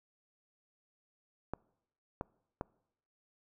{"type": "clicks", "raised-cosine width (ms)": 1, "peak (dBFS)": -22, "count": 3, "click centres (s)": [1.536, 2.211, 2.611], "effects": ["noise-tail reverb RT60 0.8 s tail -25 dB re dry"]}